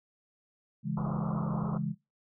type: chord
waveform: sine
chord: C# minor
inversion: none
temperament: just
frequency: 138.59 / 166.31 / 207.9 Hz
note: C#3 / E3 / G#3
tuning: 0 / +16 / +2 cents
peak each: -34 dBFS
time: 0.83-1.95 s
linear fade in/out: 50 ms
type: low-pass noise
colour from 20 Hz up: white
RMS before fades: -40 dBFS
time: 0.97-1.78 s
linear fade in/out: 5 ms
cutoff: 1300 Hz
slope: 96 dB/octave
effects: noise-tail reverb RT60 0.2 s tail -18 dB re dry